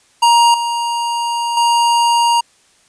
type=tone with level steps; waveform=square; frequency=940 Hz; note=A#5; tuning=14 cents sharp; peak=-8 / -17 / -11 dBFS; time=0.22-2.41 s; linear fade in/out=10 ms; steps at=0.54 / 1.57 s; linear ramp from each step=2 ms; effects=white hiss -53 dBFS RMS until 2.88 s + resampled to 22050 Hz